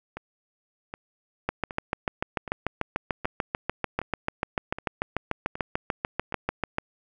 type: two click trains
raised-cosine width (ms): 0.5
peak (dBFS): -10 / -20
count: 37 / 9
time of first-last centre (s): 1.49-6.784 / 0.17-6.324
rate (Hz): 6.8 / 1.3
effects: none